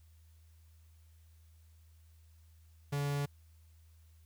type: tone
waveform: 45% pulse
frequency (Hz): 142.9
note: D3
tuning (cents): -47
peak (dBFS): -32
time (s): 2.92-3.26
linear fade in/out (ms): 10
effects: added 80 Hz sine -58 dBFS peak until 4.25 s + white hiss -73 dBFS RMS until 4.25 s